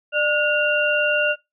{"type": "tone cluster", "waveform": "sine", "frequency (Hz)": [597, 1444, 2772], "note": ["D5", "F#6", "F7"], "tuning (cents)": [28, -43, -14], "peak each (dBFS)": -21, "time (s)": [0.12, 1.36], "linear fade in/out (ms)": 50, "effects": ["noise-tail reverb RT60 0.2 s tail -21 dB re dry"]}